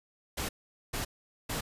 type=noise bursts; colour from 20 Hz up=pink; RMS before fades=-34 dBFS; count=3; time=0.37-1.61 s; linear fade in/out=10 ms; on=120 ms; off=440 ms; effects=resampled to 32000 Hz